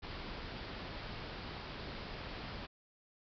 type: low-pass noise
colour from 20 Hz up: pink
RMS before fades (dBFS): -45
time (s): 0.02-2.67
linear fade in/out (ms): 20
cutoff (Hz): 5100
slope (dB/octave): 96
effects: none